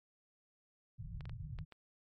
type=low-pass noise; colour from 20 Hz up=white; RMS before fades=-45 dBFS; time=0.98-1.65 s; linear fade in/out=20 ms; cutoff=160 Hz; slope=96 dB/octave
type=clicks; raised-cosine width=0.3 ms; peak=-36 dBFS; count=5; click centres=1.208 / 1.255 / 1.295 / 1.588 / 1.723 s
effects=MP3 64 kbps